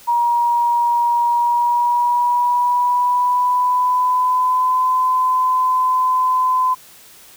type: tone with pitch glide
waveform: sine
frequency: 950 to 1018.2 Hz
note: A#5 to C6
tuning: +33 to -47 cents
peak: -13 dBFS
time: 0.07-6.75 s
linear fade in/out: 20 ms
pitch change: +120 cents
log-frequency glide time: 1.27-4.87 s
effects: white hiss -44 dBFS RMS until 7.36 s